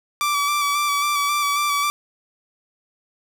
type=tone with vibrato; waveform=sawtooth; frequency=1160 Hz; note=D6; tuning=22 cents flat; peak=-15 dBFS; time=0.21-1.9 s; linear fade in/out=0 ms; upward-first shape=square; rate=3.7 Hz; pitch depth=22 cents each way; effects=none